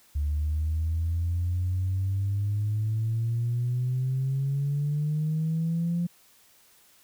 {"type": "exponential sweep", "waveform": "sine", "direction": "up", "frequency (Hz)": [72.4, 174.61], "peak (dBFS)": -23, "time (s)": [0.15, 6.07], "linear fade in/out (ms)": 10, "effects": ["tanh soft clip ceiling -20 dBFS", "white hiss -59 dBFS RMS until 7.03 s"]}